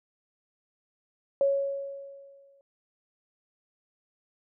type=tone with exponential decay; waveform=sine; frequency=554.4 Hz; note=C#5; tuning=in tune; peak=-19 dBFS; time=1.41-2.61 s; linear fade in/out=1 ms; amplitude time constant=260 ms; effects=none